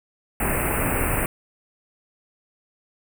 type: band-stop noise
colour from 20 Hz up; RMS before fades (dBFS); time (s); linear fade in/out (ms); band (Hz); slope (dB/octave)
pink; -23; 0.4-1.26; 2; 2700 to 8200; 96
effects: none